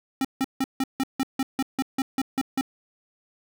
square tone bursts, 266.4 Hz, C4, 31 cents sharp, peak -22 dBFS, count 13, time 0.21-2.611 s, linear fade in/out 2 ms, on 37 ms, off 160 ms, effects none

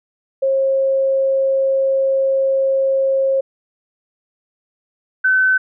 sine tone pair in turn, 538 / 1521.7 Hz, C5 / F#6, +48 / +48 cents, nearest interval octave + tritone, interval 1800 cents, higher second, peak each -13 / -11 dBFS, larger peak second, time 0.42-3.41 / 5.24-5.58 s, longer first, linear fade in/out 10 ms, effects none

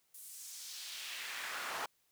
brown noise with high-pass filter sweep, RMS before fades -44 dBFS, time 0.14-1.86 s, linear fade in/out 5 ms, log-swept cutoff 11000 to 900 Hz, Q 1.4, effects white hiss -75 dBFS RMS until 2.11 s

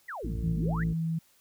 sine exponential two-way sweep, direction down then up, 2093 to 53.3 to 2093 Hz, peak -35 dBFS, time 0.08-0.84 s, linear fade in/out 10 ms, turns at 0.42 s
harmonic tone, 56.2 Hz, A1, 37 cents sharp, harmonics 1 / 2 / 3 / 4 / 5 / 6 / 8, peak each -33 / -40 / -41 / -45 / -49 / -48 / -49 dBFS, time 0.23-0.94 s, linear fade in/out 20 ms
sine tone, 163.3 Hz, E3, 16 cents flat, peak -27 dBFS, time 0.43-1.19 s, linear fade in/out 10 ms
effects white hiss -64 dBFS RMS until 1.4 s

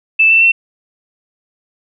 sine tone with pitch steps, 2637 / 2669 / 2702 Hz, E7 / E7 / E7, 0 / +21 / +42 cents, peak -6 dBFS, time 0.19-0.52 s, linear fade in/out 10 ms, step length 110 ms, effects none

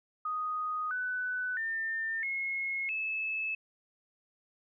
sine tone with pitch steps, 1244.5 / 1497.2 / 1801.1 / 2167 / 2607 Hz, D#6 / F#6 / A6 / C#7 / E7, 0 / +20 / +40 / -40 / -20 cents, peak -31 dBFS, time 0.25-3.55 s, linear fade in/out 5 ms, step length 660 ms, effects none

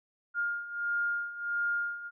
sine beating tone pair, 1411 / 1412.5 Hz, F6 / F6, +17 / +19 cents, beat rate 1.5 Hz, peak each -35 / -31 dBFS, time 0.34-2.11 s, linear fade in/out 50 ms, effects none

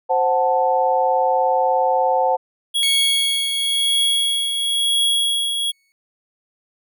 sine chord, F# diminished, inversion second, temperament equal, 523.3 / 740 / 880 Hz, C5 / F#5 / A5, 0 / 0 / 0 cents, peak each -19 dBFS, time 0.09-2.37 s, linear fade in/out 20 ms
square tone with tremolo, 3322 Hz, G#7, in tune, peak -15 dBFS, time 2.74-5.72 s, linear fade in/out 20 ms, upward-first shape triangle, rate 0.98 Hz, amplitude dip 50%
sawtooth tone with exponential decay, 2217 Hz, C#7, in tune, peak -19 dBFS, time 2.83-5.92 s, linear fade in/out 0 ms, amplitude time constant 670 ms
effects none

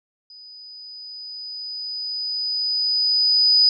sine tone with level ramp, 4978 Hz, D#8, in tune, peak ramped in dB -41 to -11 dBFS, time 0.3-3.69 s, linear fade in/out 2 ms, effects none

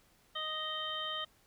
harmonic tone with a mistuned harmonic, 622.3 Hz, D#5, in tune, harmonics 1 / 2 / 3 / 5 / 6, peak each -46 / -41 / -45 / -38 / -45 dBFS, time 0.35-1.25 s, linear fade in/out 10 ms, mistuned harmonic 6, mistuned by -19 cents, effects pink hiss -67 dBFS RMS until 1.46 s

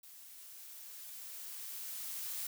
blue noise with level ramp, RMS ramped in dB -55 to -40 dBFS, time 0.03-2.47 s, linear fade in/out 5 ms, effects none

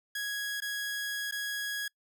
sawtooth tone with dropouts, 1661.2 Hz, G#6, in tune, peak -29 dBFS, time 0.15-1.88 s, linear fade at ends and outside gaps 5 ms, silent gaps 0.604-0.62 / 1.312-1.322 s, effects noise-tail reverb RT60 0.1 s tail -26 dB re dry

